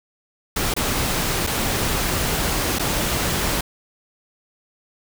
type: noise with dropouts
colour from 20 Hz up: pink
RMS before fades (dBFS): -22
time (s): 0.56-3.61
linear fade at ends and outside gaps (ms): 5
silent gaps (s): 0.74-0.764 / 1.467-1.471 / 2.787-2.794
effects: none